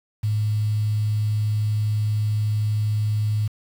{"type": "tone with quantisation", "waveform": "sine", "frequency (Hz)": 106.5, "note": "G#2", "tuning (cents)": 44, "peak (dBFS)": -19, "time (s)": [0.23, 3.48], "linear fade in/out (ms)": 10, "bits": 7, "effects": []}